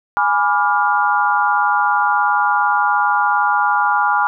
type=chord; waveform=sine; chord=G# diminished seventh; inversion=none; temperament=equal with one note detuned; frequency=830.6 / 987.8 / 1174.7 / 1408.3 Hz; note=G#5 / B5 / D6 / F6; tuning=0 / 0 / 0 / +14 cents; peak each=-17 / -19 / -20 / -18 dBFS; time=0.17-4.27 s; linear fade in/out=0 ms; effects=none